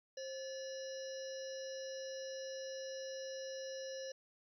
harmonic tone with a mistuned harmonic, 576 Hz, D5, 34 cents flat, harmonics 1 / 3 / 5 / 7 / 9 / 10, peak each -43 / -55 / -59 / -57 / -54 / -54 dBFS, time 0.17-4.12 s, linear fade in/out 5 ms, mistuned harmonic 1, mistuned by -140 cents, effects 13-bit

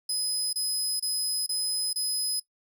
25% pulse tone bursts, 5040 Hz, D#8, 21 cents sharp, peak -22 dBFS, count 5, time 0.09-2.398 s, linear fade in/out 5 ms, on 440 ms, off 27 ms, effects noise-tail reverb RT60 0.1 s tail -18 dB re dry

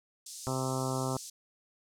pink band-pass noise, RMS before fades -45 dBFS, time 0.26-1.3 s, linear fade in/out 5 ms, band 5000 to 9700 Hz, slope 24 dB/octave
harmonic tone, 130.81 Hz, C3, in tune, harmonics 1 / 2 / 3 / 4 / 5 / 6 / 7 / 8 / 9 / 10, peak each -34 / -37 / -39 / -40 / -41 / -42 / -42 / -43 / -44 / -44 dBFS, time 0.47-1.17 s, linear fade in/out 0 ms
effects none

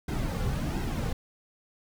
brown noise with flanger, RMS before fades -30 dBFS, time 0.08-1.13 s, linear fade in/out 5 ms, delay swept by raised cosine 1.7 to 3.2 ms, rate 1.4 Hz, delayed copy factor -0.65, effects none

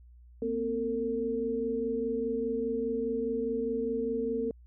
sine tone cluster, 232.6 / 257.5 / 453.2 Hz, A#3 / C4 / A#4, -4 / -28 / -49 cents, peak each -36 / -35 / -30 dBFS, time 0.42-4.51 s, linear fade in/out 2 ms, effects added 60 Hz sine -51 dBFS peak until 4.66 s

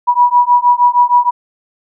sine beating tone pair, 970 / 976.4 Hz, B5 / B5, -31 / -20 cents, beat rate 6.4 Hz, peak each -10 dBFS, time 0.07-1.31 s, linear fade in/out 20 ms, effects none

